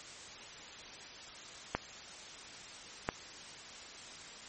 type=clicks; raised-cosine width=0.5 ms; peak=-15 dBFS; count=2; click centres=1.75 / 3.089 s; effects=white hiss -49 dBFS RMS until 4.48 s + MP3 32 kbps